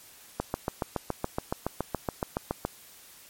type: click train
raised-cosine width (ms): 1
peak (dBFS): -13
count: 17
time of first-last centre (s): 0.4-2.65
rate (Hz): 7.11
effects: white hiss -52 dBFS RMS until 3.29 s + MP3 64 kbps